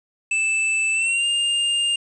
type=tone with pitch glide; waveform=square; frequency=2637 to 2810 Hz; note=E7 to F7; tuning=0 to +10 cents; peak=-19 dBFS; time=0.31-1.96 s; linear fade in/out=5 ms; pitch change=+110 cents; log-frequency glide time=0.93-1.26 s; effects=resampled to 22050 Hz + 8-bit